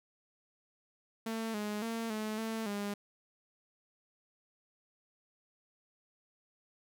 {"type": "tone with pitch steps", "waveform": "sawtooth", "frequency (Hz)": [224.7, 209.1, 227.9, 215.5, 223.3, 203.5], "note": ["A3", "G#3", "A#3", "A3", "A3", "G#3"], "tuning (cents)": [37, 12, -39, -36, 26, -35], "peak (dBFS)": -31, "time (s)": [1.26, 2.94], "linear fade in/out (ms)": 5, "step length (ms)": 280, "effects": []}